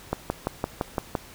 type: click train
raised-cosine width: 1 ms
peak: -10 dBFS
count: 7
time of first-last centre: 0.13-1.152 s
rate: 5.87 Hz
effects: pink hiss -47 dBFS RMS until 1.34 s